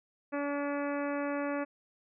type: harmonic tone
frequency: 286.1 Hz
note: D4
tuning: 45 cents flat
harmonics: 1 / 2 / 3 / 4 / 5 / 6 / 7 / 8 / 9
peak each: -34 / -35 / -43 / -42 / -44 / -45 / -49 / -50 / -51 dBFS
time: 0.32-1.65 s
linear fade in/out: 20 ms
effects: none